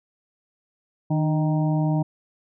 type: harmonic tone with a mistuned harmonic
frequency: 155.8 Hz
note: D#3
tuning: 3 cents sharp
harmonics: 1 / 2 / 4 / 5 / 6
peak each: -20 / -26 / -32 / -34 / -36 dBFS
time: 1.1-2.03 s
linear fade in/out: 10 ms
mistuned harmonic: 2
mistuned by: -47 cents
effects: none